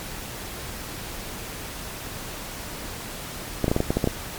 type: clicks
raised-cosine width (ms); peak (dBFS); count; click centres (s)
2; -7; 9; 3.643 / 3.681 / 3.715 / 3.764 / 3.804 / 3.905 / 3.97 / 4.042 / 4.074
effects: pink hiss -35 dBFS RMS until 4.38 s + MP3 96 kbps